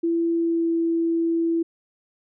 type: tone with pitch glide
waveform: sine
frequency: 335.1 to 332.4 Hz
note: E4 to E4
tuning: +29 to +15 cents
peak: -19 dBFS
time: 0.03-1.63 s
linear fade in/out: 10 ms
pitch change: -14 cents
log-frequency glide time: 0.33-0.69 s
effects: none